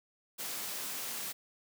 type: high-pass noise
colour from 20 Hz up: white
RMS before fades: -39 dBFS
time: 0.38-1.33 s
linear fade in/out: 20 ms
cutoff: 140 Hz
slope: 24 dB/octave
effects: none